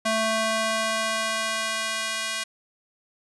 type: tone with high-pass filter sweep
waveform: square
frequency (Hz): 221.2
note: A3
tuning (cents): +9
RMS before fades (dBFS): -26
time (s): 0.05-2.44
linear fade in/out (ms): 10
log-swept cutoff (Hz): 510 to 1900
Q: 0.73
effects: resampled to 24000 Hz